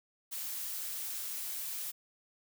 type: noise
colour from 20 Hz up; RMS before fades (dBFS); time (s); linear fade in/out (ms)
blue; -39; 0.31-1.92; 20
effects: none